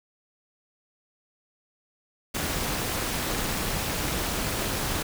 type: noise with amplitude modulation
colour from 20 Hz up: pink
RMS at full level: -26 dBFS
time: 2.34-5.03 s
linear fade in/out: 10 ms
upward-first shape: sine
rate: 250 Hz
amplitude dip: 60%
effects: none